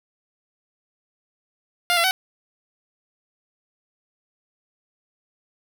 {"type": "tone with pitch steps", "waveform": "10% pulse", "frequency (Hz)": [703, 679, 754], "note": ["F5", "F5", "F#5"], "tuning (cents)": [11, -49, 32], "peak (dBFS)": -9, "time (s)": [1.9, 2.11], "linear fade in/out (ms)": 0, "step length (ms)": 70, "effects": []}